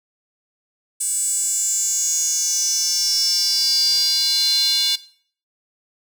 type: tone with high-pass filter sweep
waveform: square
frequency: 317.6 Hz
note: D#4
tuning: 36 cents sharp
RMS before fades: -20 dBFS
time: 1-4.96 s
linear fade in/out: 10 ms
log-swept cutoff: 8400 to 3800 Hz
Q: 8.1
effects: noise-tail reverb RT60 0.5 s tail -17 dB re dry